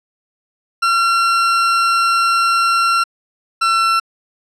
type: tone pair in turn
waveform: 40% pulse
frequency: 1365 / 1350.1 Hz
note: F6 / E6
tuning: -40 / +41 cents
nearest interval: unison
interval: 19 cents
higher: first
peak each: -11 dBFS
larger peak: neither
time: 0.82-3.04 / 3.61-4 s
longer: first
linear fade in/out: 10 ms
effects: low-pass 7000 Hz 12 dB/octave